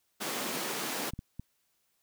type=high-pass noise; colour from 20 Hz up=pink; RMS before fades=-35 dBFS; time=0.2-1.11 s; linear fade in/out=20 ms; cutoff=210 Hz; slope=24 dB/octave
type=clicks; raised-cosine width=5 ms; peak=-26 dBFS; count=3; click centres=1.136 / 1.191 / 1.396 s
effects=white hiss -75 dBFS RMS until 2.02 s